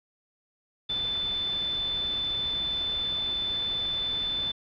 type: tone in noise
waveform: sine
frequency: 3520 Hz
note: A7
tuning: in tune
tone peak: -27 dBFS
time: 0.89-4.52 s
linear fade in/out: 10 ms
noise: pink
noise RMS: -41 dBFS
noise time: 0.89-4.52 s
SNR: +11 dB
effects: resampled to 11025 Hz